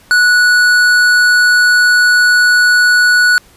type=tone with tanh clipping; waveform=triangle; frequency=1471 Hz; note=F#6; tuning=11 cents flat; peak=-8 dBFS; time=0.11-3.38 s; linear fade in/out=0 ms; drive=17 dB; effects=pink hiss -45 dBFS RMS until 3.56 s + resampled to 32000 Hz